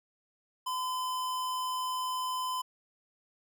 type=tone; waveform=square; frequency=1018 Hz; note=C6; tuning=48 cents flat; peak=-32 dBFS; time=0.66-2.62 s; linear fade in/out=10 ms; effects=none